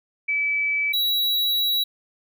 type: tone pair in turn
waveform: sine / square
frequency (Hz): 2301 / 3898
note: D7 / B7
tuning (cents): -36 / -23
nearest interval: major sixth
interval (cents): 913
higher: second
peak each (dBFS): -20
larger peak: neither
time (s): 0.28-0.93 / 0.93-1.84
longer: second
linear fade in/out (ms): 10
effects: none